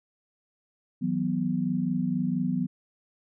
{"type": "chord", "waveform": "sine", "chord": "E suspended second", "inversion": "none", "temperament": "equal with one note detuned", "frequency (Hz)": [160.77, 185, 246.9], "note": ["E3", "F#3", "B3"], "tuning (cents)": [-43, 0, 0], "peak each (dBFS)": [-31, -28, -28], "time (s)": [1.01, 2.67], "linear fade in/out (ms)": 20, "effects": []}